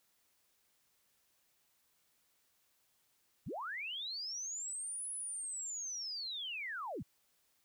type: linear two-way sweep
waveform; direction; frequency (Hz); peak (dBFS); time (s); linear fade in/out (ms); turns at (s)
sine; up then down; 69.3 to 10370 to 69.3; -39; 3.46-7.03; 10; 5.1
effects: white hiss -75 dBFS RMS until 7.64 s